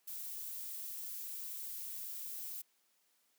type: noise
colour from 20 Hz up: violet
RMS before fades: -44 dBFS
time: 0.07-2.62 s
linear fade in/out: 10 ms
effects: white hiss -75 dBFS RMS until 3.38 s + high-pass 200 Hz 12 dB/octave